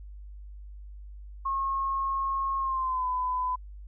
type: tone with pitch glide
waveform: sine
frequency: 1084 to 1005.6 Hz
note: C#6 to B5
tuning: -39 to +31 cents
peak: -26 dBFS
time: 1.45-3.56 s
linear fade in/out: 10 ms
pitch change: -130 cents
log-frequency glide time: 2.58-3.06 s
effects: added 50 Hz sine -41 dBFS peak until 3.87 s